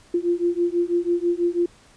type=beating tone pair; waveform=sine; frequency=344.1 / 350.2 Hz; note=F4 / F4; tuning=-26 / +5 cents; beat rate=6.1 Hz; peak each=-22 dBFS; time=0.14-1.66 s; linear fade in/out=5 ms; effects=pink hiss -53 dBFS RMS until 1.96 s + resampled to 22050 Hz